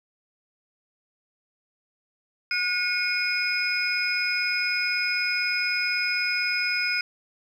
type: tone cluster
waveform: sine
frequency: 1449 / 2180 / 2464 / 5060 Hz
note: F#6 / C#7 / D#7 / D#8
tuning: -37 / -29 / -17 / +28 cents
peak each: -28 dBFS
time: 2.51-7.01 s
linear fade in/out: 2 ms
effects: tanh soft clip ceiling -13 dBFS + 9-bit